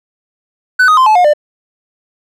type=tone with pitch steps; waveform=triangle; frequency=1502 / 1248.5 / 1037.8 / 862.7 / 717.1 / 596.1 Hz; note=F#6 / D#6 / C6 / A5 / F5 / D5; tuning=+26 / +6 / -14 / -34 / +46 / +26 cents; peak=-3 dBFS; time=0.79-1.336 s; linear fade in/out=10 ms; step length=91 ms; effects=none